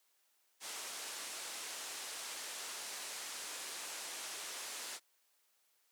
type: low-pass noise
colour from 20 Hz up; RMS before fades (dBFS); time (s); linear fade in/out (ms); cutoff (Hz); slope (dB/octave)
white; -45; 0.6-5; 50; 9700; 24
effects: white hiss -75 dBFS RMS until 5.91 s + high-pass 400 Hz 12 dB/octave